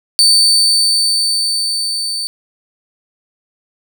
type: tone with level ramp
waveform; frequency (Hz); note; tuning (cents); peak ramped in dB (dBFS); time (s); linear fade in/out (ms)
35% pulse; 4552; C#8; +45; -5 to -17; 0.19-2.27; 0
effects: none